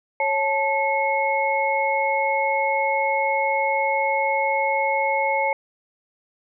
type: tone cluster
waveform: sine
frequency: 550 / 876 / 2176 Hz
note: C#5 / A5 / C#7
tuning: -14 / -8 / -33 cents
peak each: -24 / -22 / -24 dBFS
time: 0.2-5.53 s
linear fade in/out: 2 ms
effects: none